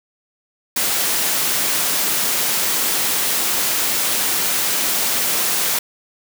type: high-pass noise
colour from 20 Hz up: white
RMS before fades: -19 dBFS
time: 0.76-5.79 s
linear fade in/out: 5 ms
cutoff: 150 Hz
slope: 12 dB/octave
effects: none